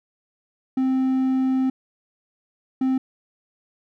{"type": "tone bursts at uneven times", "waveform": "triangle", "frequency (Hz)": 261.6, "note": "C4", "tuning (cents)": 0, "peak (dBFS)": -16, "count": 2, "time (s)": [[0.77, 1.7], [2.81, 2.98]], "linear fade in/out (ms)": 5, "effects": []}